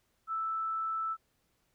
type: tone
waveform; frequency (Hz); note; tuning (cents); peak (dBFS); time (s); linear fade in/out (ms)
sine; 1318.5; E6; 0; -31; 0.27-1.17; 50
effects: pink hiss -75 dBFS RMS until 1.74 s